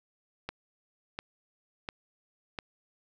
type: click train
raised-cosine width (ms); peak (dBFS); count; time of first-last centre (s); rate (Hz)
0.3; -19; 4; 0.49-2.588; 1.43
effects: none